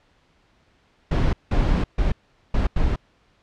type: noise bursts at uneven times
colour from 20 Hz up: brown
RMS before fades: -19 dBFS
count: 5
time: 1.11-1.33 / 1.51-1.84 / 1.98-2.12 / 2.54-2.67 / 2.76-2.96 s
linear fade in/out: 5 ms
effects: pink hiss -61 dBFS RMS until 3.42 s + low-pass 4000 Hz 12 dB/octave